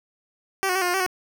10% pulse tone with pitch steps, 386.2 / 364.6 / 381.9 / 356.8 / 354.7 / 383.4 / 367 Hz, G4 / F#4 / G4 / F4 / F4 / G4 / F#4, -26 / -25 / -45 / +37 / +27 / -38 / -14 cents, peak -13 dBFS, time 0.63-1.064 s, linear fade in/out 0 ms, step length 62 ms, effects none

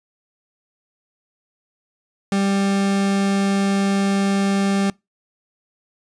40% pulse tone, 197.2 Hz, G3, 11 cents sharp, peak -16 dBFS, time 2.32-4.9 s, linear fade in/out 2 ms, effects noise-tail reverb RT60 0.2 s tail -24 dB re dry + resampled to 22050 Hz

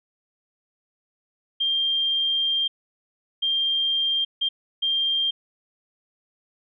sine tone bursts at uneven times, 3189 Hz, G7, 29 cents sharp, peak -20 dBFS, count 4, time 1.6-2.68 / 3.42-4.25 / 4.41-4.49 / 4.82-5.31 s, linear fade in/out 10 ms, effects none

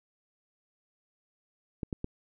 clicks, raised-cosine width 3 ms, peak -20 dBFS, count 3, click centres 1.832 / 1.928 / 2.044 s, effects none

